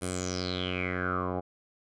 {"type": "tone with low-pass filter sweep", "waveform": "10% pulse", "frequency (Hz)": 91, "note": "F#2", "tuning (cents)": -28, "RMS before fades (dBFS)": -32, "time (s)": [0.01, 1.41], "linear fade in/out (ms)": 20, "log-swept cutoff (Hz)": [10000, 790], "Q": 8, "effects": []}